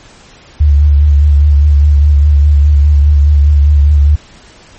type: tone with vibrato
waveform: sine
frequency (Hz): 72.8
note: D2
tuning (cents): -15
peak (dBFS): -3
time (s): 0.6-4.16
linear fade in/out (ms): 10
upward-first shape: sine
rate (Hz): 4.9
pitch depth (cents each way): 44
effects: pink hiss -39 dBFS RMS until 4.78 s + MP3 32 kbps